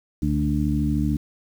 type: harmonic tone with a mistuned harmonic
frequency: 73.42 Hz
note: D2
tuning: in tune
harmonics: 1 / 2 / 3 / 4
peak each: -25 / -25 / -25 / -25 dBFS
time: 0.22-1.17 s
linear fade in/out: 5 ms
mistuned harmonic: 1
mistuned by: -59 cents
effects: 8-bit